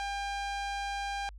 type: tone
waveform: sawtooth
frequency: 800 Hz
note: G5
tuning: 35 cents sharp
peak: -29 dBFS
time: 0-1.29 s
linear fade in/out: 0 ms
effects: added 50 Hz sine -45 dBFS peak until 1.38 s + low-pass 6000 Hz 12 dB/octave